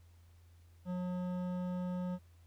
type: tone with hard clipping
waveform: sine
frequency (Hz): 180.5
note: F#3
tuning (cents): -43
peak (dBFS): -37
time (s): 0.85-2.19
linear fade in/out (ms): 50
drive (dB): 12
effects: added 85 Hz sine -58 dBFS peak until 2.46 s + pink hiss -72 dBFS RMS until 2.46 s